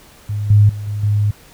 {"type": "tone with level steps", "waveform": "sine", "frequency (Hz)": 103.83, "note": "G#2", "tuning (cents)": 0, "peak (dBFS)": [-18, -6, -23, -19, -12], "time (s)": [0.29, 1.31], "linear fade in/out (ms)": 5, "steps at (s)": [0.5, 0.69, 0.87, 1.03], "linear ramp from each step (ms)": 5, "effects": ["pink hiss -45 dBFS RMS until 1.53 s"]}